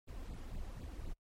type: noise with flanger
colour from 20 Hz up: brown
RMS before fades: -44 dBFS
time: 0.07-1.14 s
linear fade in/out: 20 ms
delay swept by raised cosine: 0.24 to 3.84 ms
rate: 4 Hz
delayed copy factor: +0.9
effects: noise-tail reverb RT60 0.1 s tail -26 dB re dry + MP3 64 kbps